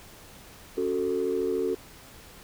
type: chord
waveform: sine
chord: F# minor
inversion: second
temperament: just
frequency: 277.5 / 370 / 444 Hz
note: C#4 / F#4 / A4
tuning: +2 / 0 / +16 cents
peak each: -32 / -27 / -27 dBFS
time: 0.77-1.75 s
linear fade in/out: 10 ms
effects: tanh soft clip ceiling -18 dBFS + pink hiss -49 dBFS RMS until 2.43 s